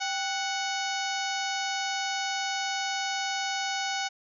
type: harmonic tone with a mistuned harmonic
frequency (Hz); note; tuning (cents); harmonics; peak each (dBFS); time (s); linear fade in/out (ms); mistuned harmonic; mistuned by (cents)
740; F#5; 0; 1 / 2 / 3 / 4 / 5 / 6 / 7 / 8 / 9; -32 / -35 / -37 / -38 / -39 / -40 / -40 / -41 / -42; 0-4.09; 20; 1; +100
effects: none